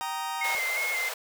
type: chord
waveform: 40% pulse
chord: Eb major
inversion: first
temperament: just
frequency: 777.8 / 933.4 / 1244.5 Hz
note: G5 / Bb5 / Eb6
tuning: -14 / +2 / 0 cents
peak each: -35 / -32 / -37 dBFS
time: 0.01-0.55 s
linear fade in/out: 0 ms
type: tone with vibrato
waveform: sine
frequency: 2123 Hz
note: C7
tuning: 25 cents sharp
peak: -27 dBFS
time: 0.41-1.09 s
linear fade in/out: 5 ms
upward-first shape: square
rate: 2.8 Hz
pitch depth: 33 cents each way
type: high-pass noise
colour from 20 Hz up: pink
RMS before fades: -35 dBFS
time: 0.44-1.14 s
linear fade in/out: 5 ms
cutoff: 480 Hz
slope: 48 dB/octave
effects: none